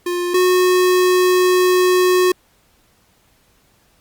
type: tone pair in turn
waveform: square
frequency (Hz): 353.3 / 364.9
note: F4 / F#4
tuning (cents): +20 / -24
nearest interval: minor second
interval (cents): 56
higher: second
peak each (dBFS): -19 / -12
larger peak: second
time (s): 0.06-0.34 / 0.34-2.32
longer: second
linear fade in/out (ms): 5
effects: pink hiss -57 dBFS RMS until 4 s + Opus 48 kbps